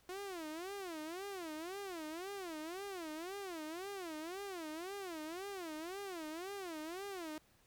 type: tone with vibrato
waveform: sawtooth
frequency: 351.7 Hz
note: F4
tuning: 12 cents sharp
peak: -39 dBFS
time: 0.09-7.38 s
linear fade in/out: 2 ms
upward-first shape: sine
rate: 1.9 Hz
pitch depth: 240 cents each way
effects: pink hiss -70 dBFS RMS until 7.66 s